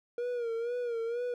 triangle tone with vibrato, 473.2 Hz, A#4, 26 cents sharp, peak -29 dBFS, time 0.18-1.34 s, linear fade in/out 2 ms, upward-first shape sine, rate 2.1 Hz, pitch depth 69 cents each way, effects none

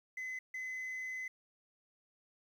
sine tone bursts at uneven times, 2032 Hz, B6, 49 cents sharp, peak -36 dBFS, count 2, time 0.17-0.39 / 0.54-1.28 s, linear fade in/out 5 ms, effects tanh soft clip ceiling -38 dBFS + 11-bit

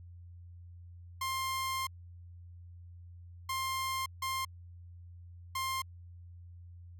sawtooth tone bursts at uneven times, 1057 Hz, C6, 17 cents sharp, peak -29 dBFS, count 4, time 1.21-1.87 / 3.49-4.06 / 4.22-4.45 / 5.55-5.82 s, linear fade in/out 5 ms, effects added 87 Hz sine -48 dBFS peak until 6.99 s

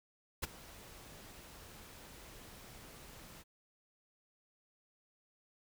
pink noise with ADSR envelope, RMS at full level -34 dBFS, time 0.42-3.44 s, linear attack 18 ms, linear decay 17 ms, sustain -20 dB, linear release 34 ms, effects none

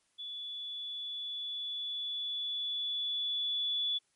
sine tone with level ramp, 3437 Hz, A7, 41 cents flat, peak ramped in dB -39 to -29 dBFS, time 0.18-3.99 s, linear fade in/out 20 ms, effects white hiss -74 dBFS RMS until 4.15 s + MP3 48 kbps

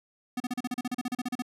square tone bursts, 248.3 Hz, B3, 9 cents sharp, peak -29 dBFS, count 16, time 0.37-1.422 s, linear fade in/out 5 ms, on 32 ms, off 36 ms, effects resampled to 32000 Hz

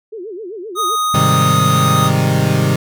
sine tone with vibrato, 396.4 Hz, G4, 19 cents sharp, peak -25 dBFS, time 0.12-0.96 s, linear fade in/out 10 ms, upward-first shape sine, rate 7.7 Hz, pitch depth 240 cents each way
square tone, 1244.5 Hz, D#6, in tune, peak -15 dBFS, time 0.75-2.11 s, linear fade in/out 50 ms
40% pulse chord, Ab major seventh, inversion none, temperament equal, 103.83 / 130.81 / 155.56 / 196 Hz, Ab2 / C3 / Eb3 / G3, 0 / 0 / 0 / 0 cents, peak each -19 / -15 / -16 / -19 dBFS, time 1.14-2.76 s, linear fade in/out 5 ms
effects none

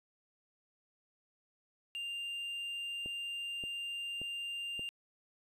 triangle tone, 2794 Hz, F7, in tune, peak -36 dBFS, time 1.95-4.89 s, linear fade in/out 0 ms
click train, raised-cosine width 2 ms, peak -34 dBFS, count 4, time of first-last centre 3.06-4.794 s, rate 1.73 Hz
effects resampled to 32000 Hz

